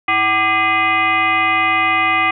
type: tone with frequency modulation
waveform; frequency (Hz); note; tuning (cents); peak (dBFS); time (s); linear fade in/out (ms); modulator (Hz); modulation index
sine; 1618; G#6; -46; -12; 0.08-2.31; 5; 430; 2.2
effects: none